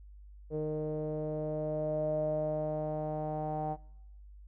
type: tone with low-pass filter sweep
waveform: sawtooth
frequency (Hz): 153.5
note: D#3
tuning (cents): -23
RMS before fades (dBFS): -34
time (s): 0.5-3.77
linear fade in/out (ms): 50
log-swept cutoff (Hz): 500 to 750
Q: 10
effects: noise-tail reverb RT60 0.8 s tail -23 dB re dry + added 50 Hz sine -49 dBFS peak until 4.47 s